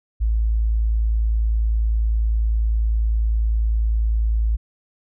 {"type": "tone", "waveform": "sine", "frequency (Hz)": 55, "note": "A1", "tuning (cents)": 0, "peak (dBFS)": -16, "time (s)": [0.2, 4.57], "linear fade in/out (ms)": 20, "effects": []}